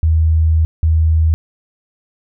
sine tone pair in turn, 79.9 / 79.9 Hz, D#2 / D#2, +47 / +47 cents, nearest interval unison, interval 0 cents, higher neither, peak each -9 dBFS, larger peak neither, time 0.03-0.65 / 0.83-1.34 s, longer first, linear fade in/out 0 ms, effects none

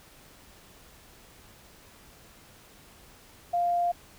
sine tone, 698.5 Hz, F5, in tune, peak -23 dBFS, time 3.53-3.92 s, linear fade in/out 10 ms, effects pink hiss -54 dBFS RMS until 4.18 s

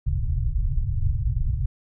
pink low-pass noise, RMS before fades -23 dBFS, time 0.06-1.66 s, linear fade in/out 5 ms, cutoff 140 Hz, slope 96 dB/octave, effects none

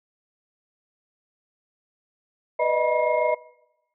sine tone cluster, 492.5 / 603 / 630 / 969 / 2142 Hz, B4 / D5 / D#5 / B5 / C7, -5 / +46 / +21 / -33 / +40 cents, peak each -26 / -25 / -23 / -25 / -31 dBFS, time 2.59-3.35 s, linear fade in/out 10 ms, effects noise-tail reverb RT60 0.9 s tail -22 dB re dry + tanh soft clip ceiling -8 dBFS

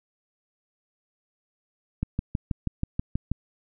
click train, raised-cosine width 5 ms, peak -13 dBFS, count 9, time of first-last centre 2.03-3.316 s, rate 6.22 Hz, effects none

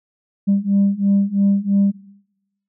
sine beating tone pair, 197.4 / 200.4 Hz, G3 / G3, +12 / +38 cents, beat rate 3 Hz, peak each -16 / -15 dBFS, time 0.47-1.92 s, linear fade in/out 20 ms, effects noise-tail reverb RT60 0.9 s tail -21 dB re dry + tanh soft clip ceiling -9 dBFS

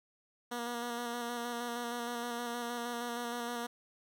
10% pulse tone with vibrato, 238.6 Hz, A#3, 41 cents sharp, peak -28 dBFS, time 0.51-3.67 s, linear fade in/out 10 ms, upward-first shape square, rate 6.4 Hz, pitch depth 20 cents each way, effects none

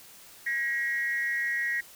sine tone with amplitude modulation, 1900 Hz, A#6, 33 cents sharp, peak -22 dBFS, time 0.46-1.81 s, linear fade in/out 10 ms, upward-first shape sine, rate 254 Hz, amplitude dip 80%, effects tanh soft clip ceiling -18 dBFS + white hiss -51 dBFS RMS until 1.95 s

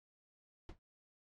brown noise with exponential decay, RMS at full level -41 dBFS, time 0.69-0.79 s, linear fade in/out 0 ms, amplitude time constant 20 ms, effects low-pass 5000 Hz 12 dB/octave + AAC 64 kbps

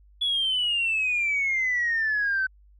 sine exponential sweep, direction down, 3418 to 1519 Hz, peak -21 dBFS, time 0.21-2.47 s, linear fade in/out 10 ms, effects tanh soft clip ceiling -18 dBFS + added 50 Hz sine -52 dBFS peak until 2.79 s

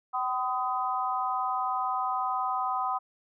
sine tone cluster, 764 / 1014 / 1253 Hz, G5 / B5 / D#6, -45 / +45 / +12 cents, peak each -31 dBFS, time 0.13-2.99 s, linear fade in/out 20 ms, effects none

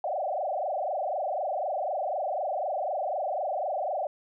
sine tone with frequency modulation, 675 Hz, E5, 41 cents sharp, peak -27 dBFS, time 0.04-4.07 s, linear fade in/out 2 ms, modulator 24 Hz, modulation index 4.3, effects none

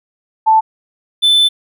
sine / triangle tone pair in turn, 880 / 3520 Hz, A5 / A7, 0 / 0 cents, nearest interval 2 octaves, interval 2400 cents, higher second, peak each -6 dBFS, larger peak neither, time 0.46-0.61 / 1.22-1.49 s, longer second, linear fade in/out 20 ms, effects none

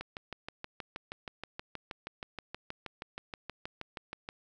click train, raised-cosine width 0.3 ms, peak -23 dBFS, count 28, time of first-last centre 0.01-4.289 s, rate 6.31 Hz, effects none

